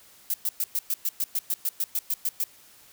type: noise bursts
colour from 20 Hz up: violet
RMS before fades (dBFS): -26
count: 15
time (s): 0.3-2.44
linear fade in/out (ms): 2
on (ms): 40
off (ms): 110
effects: white hiss -54 dBFS RMS until 2.92 s